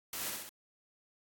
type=noise with echo; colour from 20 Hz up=white; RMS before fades=-39 dBFS; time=0.13-0.3 s; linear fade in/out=2 ms; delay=64 ms; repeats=3; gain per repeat=-3 dB; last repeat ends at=0.492 s; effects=AAC 64 kbps